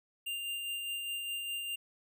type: tone with tremolo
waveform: square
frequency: 2794 Hz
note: F7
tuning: in tune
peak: -35 dBFS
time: 0.26-1.76 s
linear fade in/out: 10 ms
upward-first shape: sine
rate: 4.9 Hz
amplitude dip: 30%
effects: none